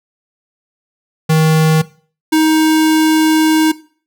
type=tone pair in turn; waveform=square; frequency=158 / 314.5 Hz; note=D#3 / D#4; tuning=+27 / +19 cents; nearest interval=octave; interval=1192 cents; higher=second; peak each=-9 dBFS; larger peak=neither; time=1.29-1.82 / 2.32-3.72 s; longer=second; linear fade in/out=10 ms; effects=noise-tail reverb RT60 0.4 s tail -18 dB re dry